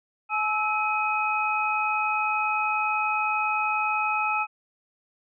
sine tone cluster, 852 / 1305 / 2522 Hz, G#5 / E6 / D#7, +44 / -18 / +23 cents, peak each -27 dBFS, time 0.29-4.47 s, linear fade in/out 50 ms, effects none

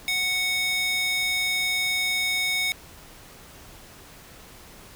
square tone with high-pass filter, 740 Hz, F#5, in tune, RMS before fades -25 dBFS, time 0.08-2.72 s, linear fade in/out 0 ms, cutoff 2700 Hz, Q 5.4, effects pink hiss -47 dBFS RMS until 4.95 s

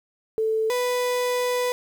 sine / 35% pulse tone pair in turn, 440.8 / 494.8 Hz, A4 / B4, +3 / +3 cents, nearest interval major second, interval 200 cents, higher second, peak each -20 dBFS, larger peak neither, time 0.38-0.7 / 0.7-1.72 s, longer second, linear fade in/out 0 ms, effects 9-bit

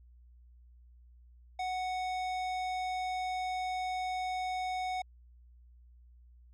square tone with low-pass filter, 740 Hz, F#5, in tune, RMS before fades -35 dBFS, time 1.59-5.02 s, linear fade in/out 5 ms, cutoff 5500 Hz, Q 0.61, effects added 60 Hz sine -55 dBFS peak until 6.53 s

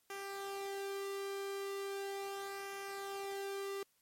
sawtooth tone with flanger, 394.8 Hz, G4, 12 cents sharp, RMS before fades -42 dBFS, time 0.1-3.83 s, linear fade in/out 2 ms, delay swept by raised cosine 0.24 to 1.44 ms, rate 0.38 Hz, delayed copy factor -0.5, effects white hiss -75 dBFS RMS until 4.01 s + MP3 64 kbps

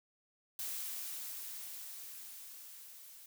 blue noise with level ramp, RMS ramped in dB -40 to -55 dBFS, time 0.59-3.26 s, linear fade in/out 2 ms, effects none

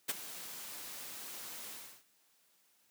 white noise with ADSR envelope, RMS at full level -32 dBFS, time 0.08-2.04 s, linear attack 18 ms, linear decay 25 ms, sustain -14 dB, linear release 340 ms, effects white hiss -71 dBFS RMS until 2.9 s + high-pass 150 Hz 12 dB/octave

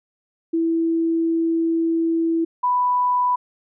sine tone pair in turn, 329.6 / 990.2 Hz, E4 / B5, 0 / +4 cents, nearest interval octave + perfect fifth, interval 1904 cents, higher second, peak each -17 / -16 dBFS, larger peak second, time 0.53-2.45 / 2.63-3.36 s, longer first, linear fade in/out 10 ms, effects none

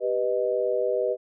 sine chord, G augmented, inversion none, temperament equal with one note detuned, 392 / 493.9 / 620.5 Hz, G4 / B4 / D#5, 0 / 0 / -5 cents, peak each -28 / -25 / -27 dBFS, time 0-1.17 s, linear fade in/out 50 ms, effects none

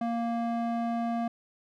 square tone with band-pass filter, 233.1 Hz, A#3, in tune, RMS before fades -30 dBFS, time 0.01-1.28 s, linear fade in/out 5 ms, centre 520 Hz, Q 1.8, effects none

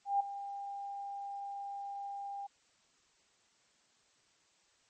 sine tone with ADSR envelope, 800 Hz, G5, 35 cents sharp, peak -25 dBFS, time 0.05-2.47 s, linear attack 150 ms, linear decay 10 ms, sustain -14 dB, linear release 9 ms, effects white hiss -70 dBFS RMS until 4.89 s + MP3 32 kbps

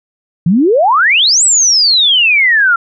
sine exponential two-way sweep, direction up then down, 156.6 to 8120 to 1348 Hz, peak -6 dBFS, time 0.46-2.76 s, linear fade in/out 5 ms, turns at 1.44 s, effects none

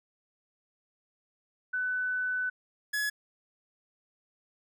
sine / 45% pulse tone pair in turn, 1500 / 1693 Hz, F#6 / G#6, +23 / +33 cents, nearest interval major second, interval 210 cents, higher second, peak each -28 dBFS, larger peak neither, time 1.73-2.5 / 2.93-3.1 s, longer first, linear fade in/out 10 ms, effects none

